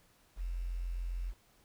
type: tone with quantisation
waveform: sine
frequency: 43.65 Hz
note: F1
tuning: in tune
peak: -34 dBFS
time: 0.36-1.34 s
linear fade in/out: 50 ms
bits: 10
effects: pink hiss -67 dBFS RMS until 1.64 s